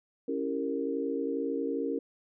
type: chord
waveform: sine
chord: C# diminished seventh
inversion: none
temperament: equal with one note detuned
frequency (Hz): 277.2 / 329.6 / 392 / 461.6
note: C#4 / E4 / G4 / Bb4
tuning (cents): 0 / 0 / 0 / -17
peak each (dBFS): -33 / -37 / -37 / -33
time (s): 0.28-1.99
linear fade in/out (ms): 5
effects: none